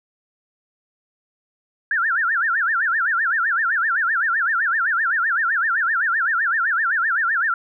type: tone with vibrato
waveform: sine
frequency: 1568 Hz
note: G6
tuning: in tune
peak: -17 dBFS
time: 1.91-7.54 s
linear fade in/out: 2 ms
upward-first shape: sine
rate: 7.8 Hz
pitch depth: 270 cents each way
effects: none